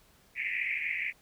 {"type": "band-pass noise", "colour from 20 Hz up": "white", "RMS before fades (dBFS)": -33, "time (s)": [0.35, 1.13], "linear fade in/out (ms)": 50, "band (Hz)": [1900, 2500], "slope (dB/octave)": 96, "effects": ["pink hiss -63 dBFS RMS until 1.21 s"]}